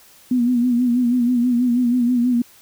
sine tone with vibrato, 244.2 Hz, B3, 19 cents flat, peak -14 dBFS, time 0.31-2.42 s, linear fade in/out 5 ms, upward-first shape sine, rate 6.2 Hz, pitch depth 61 cents each way, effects white hiss -49 dBFS RMS until 2.61 s

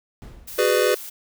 brown noise with exponential decay, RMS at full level -35 dBFS, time 0.22-0.91 s, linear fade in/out 0 ms, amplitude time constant 150 ms
blue noise, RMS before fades -36 dBFS, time 0.47-1.1 s, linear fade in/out 10 ms
square chord, G# half-diminished seventh, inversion third, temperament just, 373.8 / 415.3 / 498.4 / 598 Hz, F#4 / G#4 / B4 / D5, +18 / 0 / +16 / +31 cents, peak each -24 / -23 / -21 / -25 dBFS, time 0.58-0.95 s, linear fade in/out 10 ms
effects none

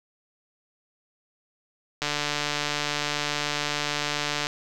click train, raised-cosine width 0.2 ms, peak -9 dBFS, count 361, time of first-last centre 2.02-4.469 s, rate 147 Hz, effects none

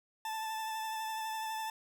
40% pulse tone with vibrato, 880 Hz, A5, in tune, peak -35 dBFS, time 0.25-1.7 s, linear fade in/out 2 ms, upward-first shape sine, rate 12 Hz, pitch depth 18 cents each way, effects none

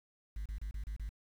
triangle tone bursts, 51 Hz, G#1, 31 cents flat, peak -34 dBFS, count 6, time 0.36-1.092 s, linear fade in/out 5 ms, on 97 ms, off 30 ms, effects tanh soft clip ceiling -32 dBFS + 10-bit

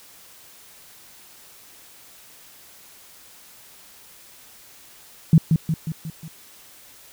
sine tone with echo, 160.5 Hz, E3, 46 cents flat, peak -8 dBFS, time 5.33-5.38 s, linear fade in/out 2 ms, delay 180 ms, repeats 5, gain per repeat -5 dB, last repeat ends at 6.28 s, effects white hiss -48 dBFS RMS until 7.12 s

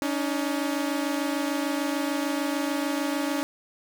sawtooth tone pair together, 281.7 / 308.4 Hz, C#4 / D#4, +28 / -15 cents, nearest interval major second, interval 157 cents, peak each -23 / -26 dBFS, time 0.02-3.43 s, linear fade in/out 0 ms, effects none

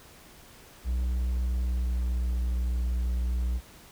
triangle tone with pitch glide, 61.74 to 60.82 Hz, B1 to B1, 0 to -26 cents, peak -23 dBFS, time 0.84-3.61 s, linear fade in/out 50 ms, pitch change -26 cents, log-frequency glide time 1.31-2.39 s, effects pink hiss -52 dBFS RMS until 3.91 s

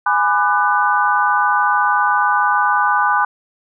sine chord, G# half-diminished seventh, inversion none, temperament just, 830.6 / 996.7 / 1196.1 / 1495.1 Hz, G#5 / B5 / D6 / F#6, 0 / +16 / +31 / +18 cents, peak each -18 dBFS, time 0.06-3.25 s, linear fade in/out 5 ms, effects none

